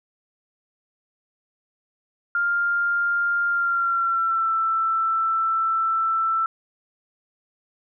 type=tone with pitch glide; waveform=sine; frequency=1400 to 1330.6 Hz; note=F6 to E6; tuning=+4 to +16 cents; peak=-19 dBFS; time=2.35-6.46 s; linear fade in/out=2 ms; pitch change=-88 cents; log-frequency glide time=3.49-4.52 s; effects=none